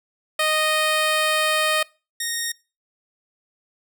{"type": "tone pair in turn", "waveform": "10% pulse", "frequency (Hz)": [620, 1857.9], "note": ["D#5", "A#6"], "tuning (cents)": [-6, -6], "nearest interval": "octave + perfect fifth", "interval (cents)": 1900, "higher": "second", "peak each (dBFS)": [-10, -15], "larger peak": "first", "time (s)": [[0.39, 1.83], [2.2, 2.52]], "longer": "first", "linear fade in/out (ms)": 5, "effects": ["noise-tail reverb RT60 0.3 s tail -23 dB re dry"]}